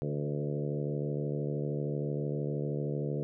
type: harmonic tone with a mistuned harmonic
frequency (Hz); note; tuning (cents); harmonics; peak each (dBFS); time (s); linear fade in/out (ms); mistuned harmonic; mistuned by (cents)
73; D2; -10; 2 / 3 / 4 / 5 / 6 / 7 / 8 / 9; -33 / -41 / -41 / -40 / -39 / -41 / -47 / -51; 0.02-3.23; 0; 7; -21
effects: none

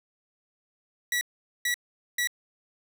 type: tone bursts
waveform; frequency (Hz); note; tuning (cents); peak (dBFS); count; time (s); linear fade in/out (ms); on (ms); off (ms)
sawtooth; 1941; B6; -31; -21; 3; 1.12-2.273; 2; 91; 440
effects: none

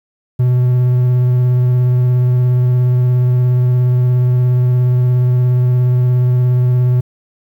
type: tone with vibrato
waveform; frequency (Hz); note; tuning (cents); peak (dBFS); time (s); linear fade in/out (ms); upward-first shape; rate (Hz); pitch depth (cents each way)
triangle; 124.7; B2; +17; -7; 0.39-7.01; 10; triangle; 17; 21
effects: 8-bit

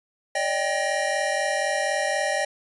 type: tone cluster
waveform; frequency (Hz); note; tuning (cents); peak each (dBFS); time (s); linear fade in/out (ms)
square; 572 / 616 / 788 / 1885; D5 / D#5 / G5 / A#6; -46 / -17 / +9 / +19; -29; 0.35-2.45; 5
effects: resampled to 24000 Hz

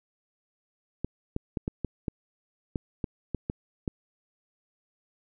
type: clicks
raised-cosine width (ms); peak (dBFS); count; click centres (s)
3; -16; 11; 1.046 / 1.364 / 1.572 / 1.679 / 1.847 / 2.082 / 2.758 / 3.042 / 3.347 / 3.499 / 3.878
effects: none

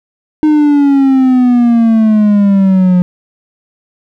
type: exponential sweep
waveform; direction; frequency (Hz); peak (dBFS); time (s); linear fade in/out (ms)
triangle; down; 308.7 to 178.1; -3; 0.43-3.02; 0
effects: none

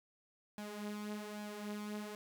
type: tone with flanger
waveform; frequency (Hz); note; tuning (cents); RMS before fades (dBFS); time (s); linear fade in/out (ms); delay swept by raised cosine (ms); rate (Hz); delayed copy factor
sawtooth; 209; G#3; +11; -44; 0.58-2.15; 0; 1.2 to 5.7; 1.2; +0.6
effects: 13-bit

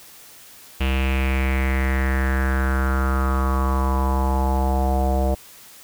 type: tone with low-pass filter sweep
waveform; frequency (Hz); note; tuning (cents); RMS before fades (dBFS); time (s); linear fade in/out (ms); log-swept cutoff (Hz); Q
square; 66.2; C2; +21; -20; 0.8-5.35; 10; 2800 to 650; 5.4
effects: white hiss -45 dBFS RMS until 5.83 s

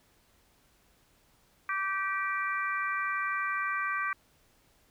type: harmonic tone with a mistuned harmonic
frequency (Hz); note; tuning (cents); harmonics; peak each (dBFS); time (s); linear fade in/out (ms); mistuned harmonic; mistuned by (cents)
388.2; G4; -17; 3 / 4 / 5 / 6; -32 / -34 / -36 / -38; 1.69-4.13; 2; 6; +15
effects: pink hiss -66 dBFS RMS until 4.9 s

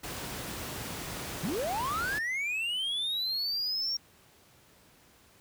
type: noise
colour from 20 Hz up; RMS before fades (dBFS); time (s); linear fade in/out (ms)
pink; -38; 0.03-2.19; 10
type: linear sweep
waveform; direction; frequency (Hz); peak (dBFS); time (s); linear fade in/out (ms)
triangle; up; 137.8 to 5588; -28; 1.43-3.97; 5
effects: pink hiss -60 dBFS RMS until 5.4 s + high-pass 60 Hz 12 dB/octave

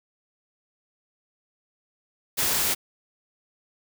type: noise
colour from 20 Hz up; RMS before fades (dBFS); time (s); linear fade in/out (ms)
white; -24; 2.37-2.75; 20
effects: none

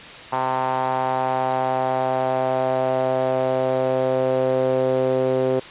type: tone with band-pass filter sweep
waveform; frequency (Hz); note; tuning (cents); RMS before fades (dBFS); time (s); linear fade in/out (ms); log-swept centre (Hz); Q
sawtooth; 130; C3; -11; -21; 0.32-5.6; 10; 910 to 460; 3.9
effects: white hiss -38 dBFS RMS until 5.7 s + resampled to 8000 Hz

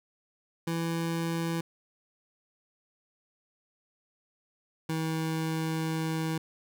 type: tone pair in turn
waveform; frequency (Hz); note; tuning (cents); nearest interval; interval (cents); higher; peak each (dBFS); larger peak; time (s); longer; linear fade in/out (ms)
25% pulse; 166.2 / 160.34; E3 / E3; +15 / -48; minor second; 63; first; -25; neither; 0.67-1.61 / 4.89-6.38; second; 5
effects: none

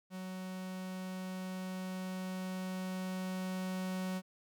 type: tone with level ramp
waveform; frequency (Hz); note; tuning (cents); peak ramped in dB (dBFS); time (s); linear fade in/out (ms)
45% pulse; 186; F#3; +9; -41 to -35; 0.1-4.22; 50
effects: none

